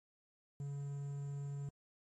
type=tone with quantisation; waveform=triangle; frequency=141.4 Hz; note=C#3; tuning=35 cents sharp; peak=-38 dBFS; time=0.6-1.69 s; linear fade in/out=2 ms; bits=11; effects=AAC 32 kbps